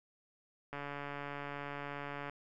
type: click train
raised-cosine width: 0.5 ms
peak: -27 dBFS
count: 225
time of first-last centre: 0.73-2.296 s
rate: 143 Hz
effects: none